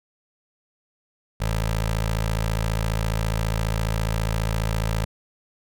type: tone with notch filter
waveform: 15% pulse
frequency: 54.7 Hz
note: A1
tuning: 9 cents flat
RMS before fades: -24 dBFS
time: 1.4-5.05 s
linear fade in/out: 10 ms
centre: 260 Hz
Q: 1
effects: none